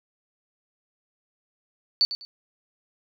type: tone with echo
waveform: sine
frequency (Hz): 4497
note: C#8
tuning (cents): +24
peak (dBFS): -16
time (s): 2.01-2.05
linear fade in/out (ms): 0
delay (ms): 100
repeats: 2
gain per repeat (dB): -12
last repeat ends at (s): 2.25
effects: none